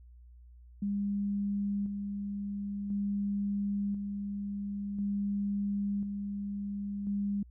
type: tone with tremolo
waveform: sine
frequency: 201.6 Hz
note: G3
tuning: 49 cents sharp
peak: -29 dBFS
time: 0.82-7.43 s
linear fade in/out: 5 ms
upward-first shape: square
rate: 0.48 Hz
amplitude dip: 40%
effects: added 60 Hz sine -51 dBFS peak until 7.5 s